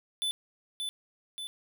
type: tone with echo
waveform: square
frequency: 3500 Hz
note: A7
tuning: 10 cents flat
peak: -29 dBFS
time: 0.22-0.31 s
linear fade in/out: 0 ms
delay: 580 ms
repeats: 2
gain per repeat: -4 dB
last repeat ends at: 1.47 s
effects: none